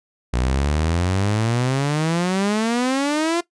sawtooth exponential sweep, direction up, 59.3 to 349.2 Hz, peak -14 dBFS, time 0.33-3.41 s, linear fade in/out 10 ms, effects noise-tail reverb RT60 0.1 s tail -18 dB re dry + resampled to 22050 Hz

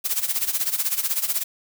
blue noise with tremolo, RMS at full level -21 dBFS, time 0.04-1.44 s, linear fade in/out 20 ms, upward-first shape sine, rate 16 Hz, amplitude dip 80%, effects none

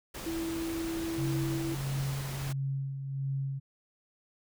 pink noise, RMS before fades -41 dBFS, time 0.14-2.53 s, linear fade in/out 10 ms
sine tone, 329.6 Hz, E4, in tune, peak -32 dBFS, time 0.26-1.75 s, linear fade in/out 5 ms
sine tone with tremolo, 136.5 Hz, C#3, 26 cents flat, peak -29 dBFS, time 1.17-3.6 s, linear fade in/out 20 ms, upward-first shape sine, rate 1.5 Hz, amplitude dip 50%
effects none

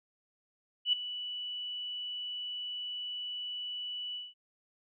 sine tone with ADSR envelope, 2960 Hz, F#7, in tune, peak -22 dBFS, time 0.85-4.34 s, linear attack 79 ms, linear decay 6 ms, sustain -14 dB, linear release 190 ms, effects none

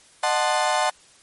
35% pulse chord, D# diminished seventh, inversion none, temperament equal with one note detuned, 611.2 / 740 / 880 / 1046.5 Hz, D#5 / F#5 / A5 / C6, -31 / 0 / 0 / 0 cents, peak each -24 / -22 / -23 / -25 dBFS, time 0.23-0.9 s, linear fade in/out 5 ms, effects white hiss -53 dBFS RMS until 1.22 s + MP3 48 kbps

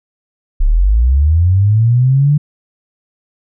sine linear sweep, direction up, 31.17 to 150 Hz, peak -7 dBFS, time 0.6-2.38 s, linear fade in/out 10 ms, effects none

